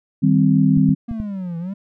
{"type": "chord", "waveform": "sine", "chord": "C minor", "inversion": "first", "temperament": "equal", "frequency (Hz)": [155.56, 196, 261.6], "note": ["Eb3", "G3", "C4"], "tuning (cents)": [0, 0, 0], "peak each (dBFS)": -16, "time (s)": [0.22, 0.95], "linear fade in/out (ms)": 20}
{"type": "clicks", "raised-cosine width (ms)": 5, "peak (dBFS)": -15, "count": 4, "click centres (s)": [0.775, 0.891, 1.113, 1.201]}
{"type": "exponential two-way sweep", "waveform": "triangle", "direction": "down then up", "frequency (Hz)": [236.4, 164.4, 203.9], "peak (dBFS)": -22, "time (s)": [1.08, 1.74], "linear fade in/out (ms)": 10, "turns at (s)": 1.58}
{"effects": []}